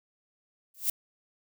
violet noise with exponential growth, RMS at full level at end -22 dBFS, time 0.74-0.9 s, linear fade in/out 5 ms, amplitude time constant 34 ms, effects none

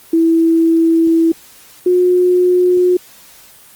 sine tone pair in turn, 328.9 / 360.5 Hz, E4 / F#4, -4 / -45 cents, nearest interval major second, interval 159 cents, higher second, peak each -8 dBFS, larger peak neither, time 0.13-1.32 / 1.86-2.97 s, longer first, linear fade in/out 5 ms, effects white hiss -42 dBFS RMS until 3.75 s + Opus 24 kbps

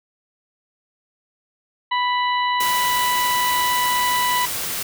harmonic tone, 987.8 Hz, B5, in tune, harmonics 1 / 2 / 3 / 4, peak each -19 / -25 / -29 / -31 dBFS, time 1.91-4.46 s, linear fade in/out 10 ms
white noise, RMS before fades -26 dBFS, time 2.6-4.83 s, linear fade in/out 5 ms
effects none

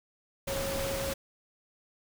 sine tone in noise, 547 Hz, C#5, 23 cents flat, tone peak -33 dBFS, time 0.47-1.14 s, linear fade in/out 10 ms, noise pink, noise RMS -35 dBFS, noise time 0.47-1.14 s, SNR -1 dB, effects none

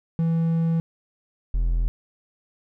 triangle tone pair in turn, 164.81 / 42.21 Hz, E3 / E1, 0 / +42 cents, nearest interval 2 octaves, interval 2358 cents, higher first, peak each -17 dBFS, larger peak neither, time 0.19-0.8 / 1.54-1.88 s, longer first, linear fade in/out 0 ms, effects none

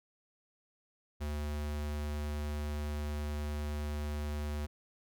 square tone, 74.2 Hz, D2, 18 cents sharp, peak -35 dBFS, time 1.2-4.67 s, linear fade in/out 20 ms, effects none

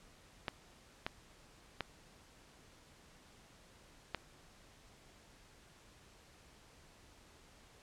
clicks, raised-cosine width 0.3 ms, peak -20 dBFS, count 4, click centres 0.482 / 1.065 / 1.807 / 4.147 s, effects pink hiss -62 dBFS RMS until 7.82 s + low-pass 9000 Hz 12 dB/octave

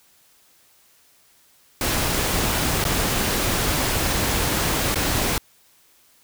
pink noise with dropouts, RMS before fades -22 dBFS, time 1.81-5.38 s, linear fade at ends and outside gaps 1 ms, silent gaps 2.841-2.851 / 4.945-4.957 s, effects white hiss -57 dBFS RMS until 6.23 s

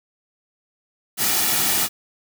white noise with comb filter, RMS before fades -20 dBFS, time 1.17-1.89 s, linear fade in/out 50 ms, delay 1.9 ms, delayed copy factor -0.5, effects none

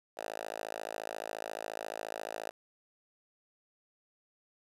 5% pulse tone with high-pass filter, 54.3 Hz, A1, 22 cents flat, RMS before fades -41 dBFS, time 0.17-2.51 s, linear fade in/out 5 ms, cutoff 640 Hz, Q 2.2, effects resampled to 32000 Hz + 11-bit

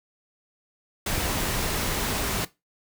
pink noise, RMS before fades -27 dBFS, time 1.06-2.45 s, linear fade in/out 5 ms, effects noise-tail reverb RT60 0.2 s tail -17 dB re dry

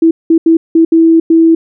sine tone bursts at uneven times, 327.6 Hz, E4, 11 cents flat, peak -3 dBFS, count 6, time 0.02-0.11 / 0.3-0.38 / 0.46-0.57 / 0.75-0.85 / 0.92-1.2 / 1.3-1.55 s, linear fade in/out 5 ms, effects none

